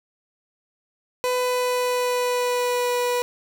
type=tone with pitch glide; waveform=30% pulse; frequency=500 to 489.7 Hz; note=B4 to B4; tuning=+21 to -15 cents; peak=-18 dBFS; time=1.24-3.22 s; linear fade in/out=0 ms; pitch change=-36 cents; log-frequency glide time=1.36-2.94 s; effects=none